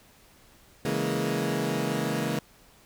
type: chord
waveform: 20% pulse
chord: A# half-diminished seventh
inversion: first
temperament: equal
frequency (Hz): 138.59 / 164.81 / 207.7 / 233.1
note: C#3 / E3 / G#3 / A#3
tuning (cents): 0 / 0 / 0 / 0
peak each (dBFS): -27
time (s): 0.85-2.39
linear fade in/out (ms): 2
effects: pink hiss -57 dBFS RMS until 2.85 s